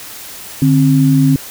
sine tone pair together, 148.09 / 265.7 Hz, D3 / C4, +15 / +27 cents, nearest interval minor seventh, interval 1012 cents, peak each -10 dBFS, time 0.62-1.36 s, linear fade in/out 2 ms, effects white hiss -31 dBFS RMS until 1.5 s

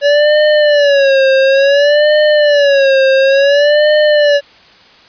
square tone with vibrato, 568 Hz, C#5, 42 cents sharp, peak -7 dBFS, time 0.01-4.41 s, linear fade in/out 50 ms, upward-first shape sine, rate 0.57 Hz, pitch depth 110 cents each way, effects white hiss -42 dBFS RMS until 5.08 s + resampled to 11025 Hz

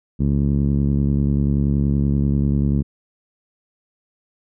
10% pulse tone with low-pass filter, 70.4 Hz, C#2, 27 cents sharp, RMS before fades -18 dBFS, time 0.19-2.83 s, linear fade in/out 20 ms, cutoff 200 Hz, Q 1.3, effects none

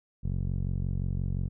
15% pulse tone with low-pass filter, 45.73 Hz, F#1, 20 cents flat, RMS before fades -30 dBFS, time 0.23-1.49 s, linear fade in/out 20 ms, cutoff 190 Hz, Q 0.85, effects none

